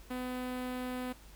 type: tone with notch filter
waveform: sawtooth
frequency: 251.8 Hz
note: B3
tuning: 34 cents sharp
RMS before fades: -38 dBFS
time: 0.1-1.13 s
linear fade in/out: 10 ms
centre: 6000 Hz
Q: 1
effects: added 50 Hz sine -53 dBFS peak until 1.35 s + pink hiss -58 dBFS RMS until 1.35 s